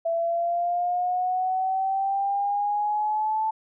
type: exponential sweep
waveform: sine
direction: up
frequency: 664 to 880 Hz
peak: -22 dBFS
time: 0.05-3.51 s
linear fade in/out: 10 ms
effects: none